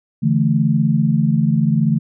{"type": "chord", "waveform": "sine", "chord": "D suspended second", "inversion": "none", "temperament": "equal with one note detuned", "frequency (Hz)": [144.31, 164.81, 220], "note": ["D3", "E3", "A3"], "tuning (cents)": [-30, 0, 0], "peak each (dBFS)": -17, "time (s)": [0.22, 1.99], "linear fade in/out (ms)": 20, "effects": []}